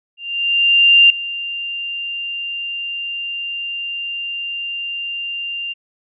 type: tone with ADSR envelope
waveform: sine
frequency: 2789 Hz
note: F7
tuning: 3 cents flat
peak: -5 dBFS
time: 0.17-5.74 s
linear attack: 930 ms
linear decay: 3 ms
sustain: -17 dB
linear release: 23 ms
effects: none